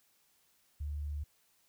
sine tone, 73.42 Hz, D2, in tune, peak -35 dBFS, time 0.8-1.24 s, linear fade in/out 10 ms, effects white hiss -71 dBFS RMS until 1.68 s

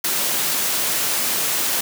white high-pass noise, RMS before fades -21 dBFS, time 0.04-1.81 s, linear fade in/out 5 ms, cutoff 150 Hz, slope 12 dB/octave, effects none

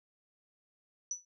sine tone with exponential decay, 5940 Hz, F#8, 6 cents sharp, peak -30 dBFS, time 1.11-1.25 s, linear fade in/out 2 ms, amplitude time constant 30 ms, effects none

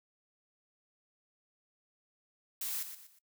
blue noise with echo, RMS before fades -37 dBFS, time 2.61-2.83 s, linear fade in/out 5 ms, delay 120 ms, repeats 3, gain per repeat -9 dB, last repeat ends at 3.19 s, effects noise-tail reverb RT60 0.1 s tail -20 dB re dry

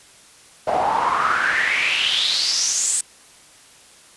pink noise with band-pass filter sweep, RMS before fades -20 dBFS, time 0.67-3.01 s, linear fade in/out 5 ms, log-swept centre 660 to 8600 Hz, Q 6, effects white hiss -48 dBFS RMS until 4.16 s + resampled to 24000 Hz

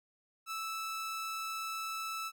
sawtooth tone, 1314 Hz, E6, 6 cents flat, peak -33 dBFS, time 0.46-2.32 s, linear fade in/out 50 ms, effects none

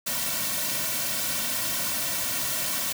white noise with comb filter, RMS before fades -28 dBFS, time 0.06-2.93 s, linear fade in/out 10 ms, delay 2.4 ms, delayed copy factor -0.75, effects none

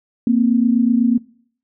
sine tone pair together, 231.8 / 259.9 Hz, A#3 / C4, -10 / -11 cents, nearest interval major second, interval 199 cents, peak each -13 / -17 dBFS, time 0.27-1.18 s, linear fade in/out 2 ms, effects noise-tail reverb RT60 0.6 s tail -23 dB re dry

